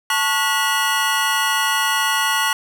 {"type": "tone cluster", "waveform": "square", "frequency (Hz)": [882, 1106, 1446, 1951, 2880], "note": ["A5", "C#6", "F#6", "B6", "F#7"], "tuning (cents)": [4, -4, -40, -22, -47], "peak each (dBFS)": -24, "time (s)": [0.1, 2.53], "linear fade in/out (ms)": 2, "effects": []}